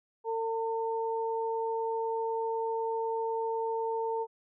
sine tone pair together, 452 / 904 Hz, A4 / A5, +47 / +47 cents, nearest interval octave, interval 1200 cents, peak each -31 / -33 dBFS, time 0.24-4.27 s, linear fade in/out 50 ms, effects none

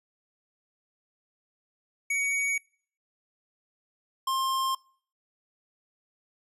square tone pair in turn, 2247 / 1060.4 Hz, C#7 / C6, +23 / +23 cents, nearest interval octave + minor second, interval 1300 cents, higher first, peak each -26 dBFS, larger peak neither, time 2.1-2.58 / 4.27-4.75 s, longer neither, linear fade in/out 5 ms, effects noise-tail reverb RT60 0.5 s tail -25 dB re dry + resampled to 32000 Hz

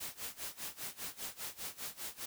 white noise with tremolo, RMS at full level -41 dBFS, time 0-2.26 s, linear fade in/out 10 ms, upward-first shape sine, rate 5 Hz, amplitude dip 90%, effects none

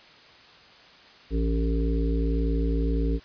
harmonic tone with a mistuned harmonic, 56 Hz, A1, 31 cents sharp, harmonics 1 / 3 / 5 / 7 / 8, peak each -23 / -32 / -30 / -36 / -34 dBFS, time 1.3-3.2 s, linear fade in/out 50 ms, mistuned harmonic 8, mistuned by +22 cents, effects white hiss -51 dBFS RMS until 3.24 s + resampled to 11025 Hz

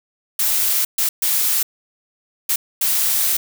blue noise bursts at uneven times, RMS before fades -18 dBFS, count 5, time 0.39-0.85 / 0.98-1.09 / 1.22-1.63 / 2.49-2.56 / 2.81-3.37 s, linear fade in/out 5 ms, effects none

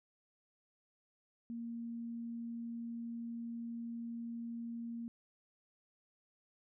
sine tone, 233.1 Hz, A#3, in tune, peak -40 dBFS, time 1.5-5.08 s, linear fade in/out 0 ms, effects none

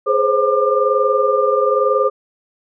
sine tone cluster, 419.7 / 515 / 536 / 1198 Hz, G#4 / C5 / C5 / D6, +18 / -28 / +42 / +34 cents, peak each -18 dBFS, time 0.06-2.1 s, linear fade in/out 20 ms, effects none

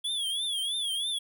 square tone with vibrato, 3357 Hz, G#7, 18 cents sharp, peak -29 dBFS, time 0.04-1.19 s, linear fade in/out 10 ms, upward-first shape triangle, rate 3.1 Hz, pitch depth 140 cents each way, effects none

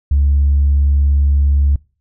sine tone, 70.7 Hz, C#2, 35 cents sharp, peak -8 dBFS, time 0.11-1.76 s, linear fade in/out 5 ms, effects noise-tail reverb RT60 0.4 s tail -26 dB re dry + tanh soft clip ceiling -6 dBFS

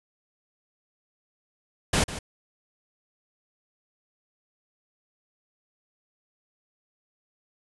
pink noise with echo, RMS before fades -22 dBFS, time 1.93-2.04 s, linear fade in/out 5 ms, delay 150 ms, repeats 1, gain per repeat -13 dB, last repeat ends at 2.19 s, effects resampled to 24000 Hz

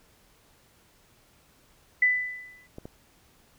sine tone with exponential decay, 1995 Hz, B6, 17 cents sharp, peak -16 dBFS, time 2.02-2.67 s, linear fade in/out 5 ms, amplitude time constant 140 ms
clicks, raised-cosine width 2 ms, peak -26 dBFS, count 2, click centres 2.784 / 2.855 s
effects pink hiss -61 dBFS RMS until 3.58 s

